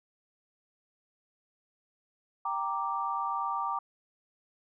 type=chord; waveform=sine; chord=G minor; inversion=none; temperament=equal; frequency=784 / 932.3 / 1174.7 Hz; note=G5 / Bb5 / D6; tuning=0 / 0 / 0 cents; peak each=-36 / -34 / -32 dBFS; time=2.45-3.79 s; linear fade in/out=5 ms; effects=none